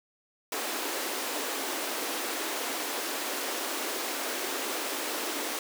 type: high-pass noise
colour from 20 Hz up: pink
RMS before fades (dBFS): -33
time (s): 0.52-5.59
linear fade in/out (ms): 2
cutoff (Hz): 270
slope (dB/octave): 48
effects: none